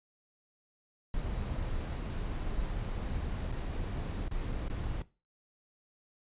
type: noise with dropouts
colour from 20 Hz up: brown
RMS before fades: -35 dBFS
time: 1.14-5.02 s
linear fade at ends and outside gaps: 1 ms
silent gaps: 3.518-3.524 / 4.282-4.312 / 4.521-4.525 / 4.682-4.699 s
effects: noise-tail reverb RT60 0.3 s tail -18 dB re dry + resampled to 8000 Hz